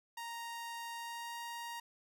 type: tone with pitch glide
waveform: sawtooth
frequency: 932.3 to 938.2 Hz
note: A#5 to A#5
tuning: 0 to +11 cents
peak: -38 dBFS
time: 0.17-1.8 s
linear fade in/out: 5 ms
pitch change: +11 cents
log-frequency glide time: 0.96-1.36 s
effects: none